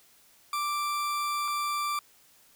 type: tone pair in turn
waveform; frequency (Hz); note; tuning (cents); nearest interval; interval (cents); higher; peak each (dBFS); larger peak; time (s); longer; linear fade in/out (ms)
40% pulse; 1174.7 / 1174.7; D6 / D6; 0 / 0; unison; 0; neither; -27; neither; 0.53-1.48 / 1.48-1.99; first; 2
effects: white hiss -60 dBFS RMS until 2.55 s